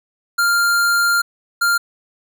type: tone bursts at uneven times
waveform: square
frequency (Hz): 1396.9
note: F6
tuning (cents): 0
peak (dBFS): -14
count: 2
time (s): 0.38-1.22 / 1.61-1.78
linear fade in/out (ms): 10
effects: none